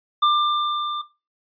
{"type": "tone with level ramp", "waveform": "square", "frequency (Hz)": 1191, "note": "D6", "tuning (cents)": 24, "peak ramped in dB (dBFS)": [-14, -25], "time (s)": [0.22, 1.02], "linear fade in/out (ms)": 10, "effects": ["noise-tail reverb RT60 0.3 s tail -19 dB re dry", "resampled to 11025 Hz"]}